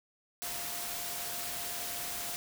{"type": "tone in noise", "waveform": "sine", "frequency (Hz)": 700, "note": "F5", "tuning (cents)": 4, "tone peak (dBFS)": -48, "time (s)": [0.42, 2.36], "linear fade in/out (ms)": 0, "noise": "white", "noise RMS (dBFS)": -38, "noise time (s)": [0.42, 2.36], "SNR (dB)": -13, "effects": []}